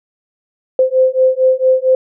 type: beating tone pair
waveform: sine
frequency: 516 / 520.4 Hz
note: C5 / C5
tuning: -24 / -9 cents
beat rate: 4.4 Hz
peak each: -12 dBFS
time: 0.79-1.95 s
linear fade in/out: 2 ms
effects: none